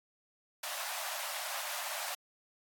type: high-pass noise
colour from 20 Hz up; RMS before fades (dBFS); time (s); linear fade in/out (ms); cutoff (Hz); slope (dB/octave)
pink; -39; 0.63-2.15; 5; 580; 96
effects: AAC 64 kbps